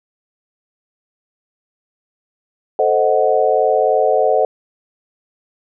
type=chord; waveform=sine; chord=A diminished seventh; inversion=none; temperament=equal; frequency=440 / 523.3 / 622.3 / 740 Hz; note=A4 / C5 / Eb5 / Gb5; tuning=0 / 0 / 0 / 0 cents; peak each=-17 dBFS; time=2.79-4.45 s; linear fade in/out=2 ms; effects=none